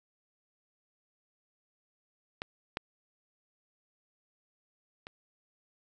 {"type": "clicks", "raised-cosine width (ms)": 0.3, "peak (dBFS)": [-19, -16, -27], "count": 3, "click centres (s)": [2.419, 2.771, 5.069], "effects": []}